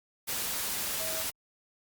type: tone in noise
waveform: sine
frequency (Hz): 642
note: E5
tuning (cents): -46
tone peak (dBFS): -39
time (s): 0.99-1.23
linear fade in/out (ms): 20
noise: white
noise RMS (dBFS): -33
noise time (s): 0.27-1.31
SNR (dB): -9
effects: Opus 48 kbps